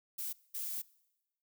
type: noise bursts at uneven times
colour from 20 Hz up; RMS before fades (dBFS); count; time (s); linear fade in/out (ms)
violet; -39; 2; 0.18-0.33 / 0.54-0.82; 10
effects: noise-tail reverb RT60 1.0 s tail -23 dB re dry